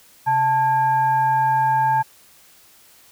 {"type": "tone with frequency modulation", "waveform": "sine", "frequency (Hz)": 880, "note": "A5", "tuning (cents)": 0, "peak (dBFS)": -15, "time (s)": [0.26, 2.03], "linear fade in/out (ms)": 20, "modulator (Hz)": 747, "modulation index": 0.45, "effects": ["white hiss -51 dBFS RMS until 3.11 s"]}